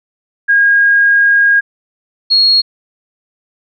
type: tone pair in turn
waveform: sine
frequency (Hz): 1630 / 4302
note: G#6 / C8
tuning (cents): -33 / +47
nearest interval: octave + perfect fourth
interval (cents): 1680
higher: second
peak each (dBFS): -6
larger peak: neither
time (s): 0.48-1.61 / 2.3-2.62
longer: first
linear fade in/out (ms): 20
effects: none